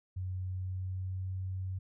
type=tone with pitch glide; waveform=sine; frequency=92.5 to 93.74 Hz; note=F#2 to F#2; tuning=0 to +23 cents; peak=-34 dBFS; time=0.16-1.79 s; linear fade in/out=10 ms; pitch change=+23 cents; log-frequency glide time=0.41-1.34 s; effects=none